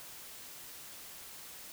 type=silence; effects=white hiss -49 dBFS RMS until 1.72 s